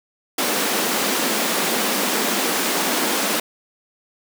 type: high-pass noise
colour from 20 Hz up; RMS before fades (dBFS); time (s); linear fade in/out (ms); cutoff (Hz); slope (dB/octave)
pink; -21; 0.38-3.4; 5; 200; 48
effects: none